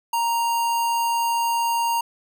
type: tone with notch filter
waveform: square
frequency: 932.3 Hz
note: A#5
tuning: in tune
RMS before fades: -22 dBFS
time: 0.13-2.01 s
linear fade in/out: 5 ms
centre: 3800 Hz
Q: 2
effects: none